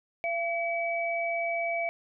sine tone pair together, 679 / 2284 Hz, F5 / D7, -49 / -49 cents, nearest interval octave + major sixth, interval 2100 cents, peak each -29 / -31 dBFS, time 0.24-1.89 s, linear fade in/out 0 ms, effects none

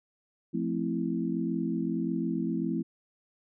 sine chord, F major seventh, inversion none, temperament equal, 174.61 / 220 / 261.6 / 329.6 Hz, F3 / A3 / C4 / E4, 0 / 0 / 0 / 0 cents, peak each -33 / -33 / -33 / -33 dBFS, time 0.53-2.83 s, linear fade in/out 20 ms, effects none

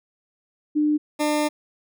sine / 20% pulse tone pair in turn, 300 / 300 Hz, D4 / D4, +37 / +37 cents, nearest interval unison, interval 0 cents, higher neither, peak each -17 / -15 dBFS, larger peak second, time 0.75-0.98 / 1.19-1.49 s, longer second, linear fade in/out 20 ms, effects none

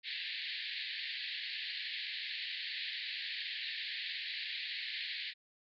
white band-pass noise, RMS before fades -41 dBFS, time 0.03-5.34 s, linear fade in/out 50 ms, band 1700 to 4500 Hz, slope 96 dB/octave, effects none

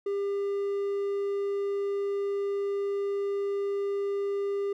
triangle tone, 400.2 Hz, G4, 36 cents sharp, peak -25 dBFS, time 0.06-4.73 s, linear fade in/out 5 ms, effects none

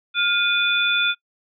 sine tone cluster, 1412 / 2464 / 3489 Hz, F6 / D#7 / A7, +19 / -17 / -15 cents, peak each -21 dBFS, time 0.14-1.15 s, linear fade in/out 50 ms, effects noise-tail reverb RT60 0.1 s tail -23 dB re dry

